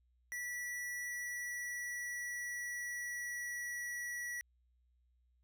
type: tone with pitch glide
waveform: square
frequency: 1952 to 1937.4 Hz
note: B6 to B6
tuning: -21 to -34 cents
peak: -40 dBFS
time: 0.32-4.41 s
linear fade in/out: 0 ms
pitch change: -13 cents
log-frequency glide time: 0.44-3.87 s
effects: added 61 Hz sine -70 dBFS peak until 5.43 s